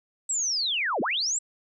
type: linear two-way sweep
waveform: sine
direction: down then up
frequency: 7902 to 185 to 7902 Hz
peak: -24 dBFS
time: 0.29-1.39 s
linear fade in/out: 10 ms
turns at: 1.01 s
effects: none